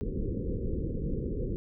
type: low-pass noise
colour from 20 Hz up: pink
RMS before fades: -32 dBFS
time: 0.01-1.56 s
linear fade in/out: 0 ms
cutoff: 510 Hz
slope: 96 dB/octave
effects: none